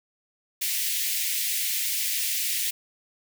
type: high-pass noise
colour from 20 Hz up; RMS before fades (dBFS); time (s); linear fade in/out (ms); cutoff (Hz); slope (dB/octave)
white; -27; 0.61-2.71; 10; 1900; 48
effects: none